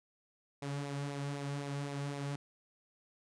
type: tone with flanger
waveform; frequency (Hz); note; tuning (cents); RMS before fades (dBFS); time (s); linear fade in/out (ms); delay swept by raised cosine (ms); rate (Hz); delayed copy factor
sawtooth; 141.7; C#3; +38; -39; 0.62-2.36; 5; 0.63 to 3.13; 3.9; -0.5
effects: resampled to 22050 Hz